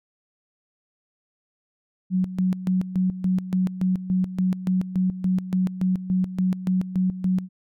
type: tone with tremolo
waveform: sine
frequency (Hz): 185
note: F#3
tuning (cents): 0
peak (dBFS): -18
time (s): 2.1-7.49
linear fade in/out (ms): 50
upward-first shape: square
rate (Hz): 3.5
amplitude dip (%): 75
effects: none